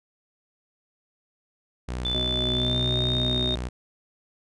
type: tone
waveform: sawtooth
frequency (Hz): 61.74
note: B1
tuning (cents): 0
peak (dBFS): -25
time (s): 1.88-3.69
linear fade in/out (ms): 10
type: tone with pitch glide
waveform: sine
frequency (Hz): 3514 to 3680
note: A7 to A#7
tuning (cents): -3 to -23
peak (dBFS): -25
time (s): 2.05-3.55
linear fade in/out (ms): 2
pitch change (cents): +80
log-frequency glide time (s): 2.52-3.01
type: harmonic tone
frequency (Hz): 124.2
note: B2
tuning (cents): +10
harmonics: 1 / 2 / 3 / 5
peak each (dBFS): -29 / -32 / -34 / -36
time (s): 2.14-3.56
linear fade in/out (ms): 10
effects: resampled to 22050 Hz